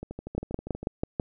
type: two click trains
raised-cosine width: 2 ms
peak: -13 / -23 dBFS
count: 6 / 11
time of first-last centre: 0.38-1.198 / 0.03-0.83 s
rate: 6.11 / 12.5 Hz
effects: none